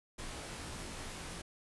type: noise with comb filter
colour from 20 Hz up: pink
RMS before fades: -44 dBFS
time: 0.18-1.42 s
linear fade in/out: 10 ms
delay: 20 ms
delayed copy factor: -0.8
effects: resampled to 24000 Hz